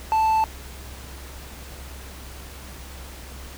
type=tone; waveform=triangle; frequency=880 Hz; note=A5; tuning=in tune; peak=-15 dBFS; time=0.12-0.44 s; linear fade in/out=0 ms; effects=added 66 Hz sine -39 dBFS peak until 3.57 s + pink hiss -42 dBFS RMS until 3.57 s